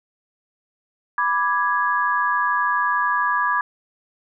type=chord; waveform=sine; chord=G# diminished; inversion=first; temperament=equal; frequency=987.8 / 1174.7 / 1661.2 Hz; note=B5 / D6 / G#6; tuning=0 / 0 / 0 cents; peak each=-22 dBFS; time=1.18-3.61 s; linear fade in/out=2 ms; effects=none